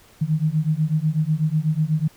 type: beating tone pair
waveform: sine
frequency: 151.6 / 159.7 Hz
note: D#3 / D#3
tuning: -45 / +45 cents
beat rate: 8.1 Hz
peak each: -21 dBFS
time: 0.21-2.08 s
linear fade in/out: 10 ms
effects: pink hiss -52 dBFS RMS until 2.16 s